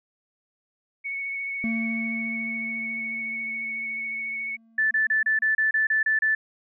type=tone with vibrato; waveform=sine; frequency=2217 Hz; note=C#7; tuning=in tune; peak=-28 dBFS; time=1.04-4.57 s; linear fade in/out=20 ms; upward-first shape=triangle; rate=14 Hz; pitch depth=17 cents each way
type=tone with exponential decay; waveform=triangle; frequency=226.2 Hz; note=A3; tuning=48 cents sharp; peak=-22 dBFS; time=1.64-5.55 s; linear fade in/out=0 ms; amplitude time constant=850 ms
type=tone bursts; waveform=sine; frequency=1754 Hz; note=A6; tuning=6 cents flat; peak=-19 dBFS; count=10; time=4.78-6.35 s; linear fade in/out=5 ms; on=130 ms; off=30 ms
effects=none